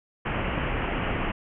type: low-pass noise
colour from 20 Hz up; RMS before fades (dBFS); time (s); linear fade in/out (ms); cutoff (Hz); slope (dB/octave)
pink; -28; 0.25-1.32; 10; 3000; 96
effects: none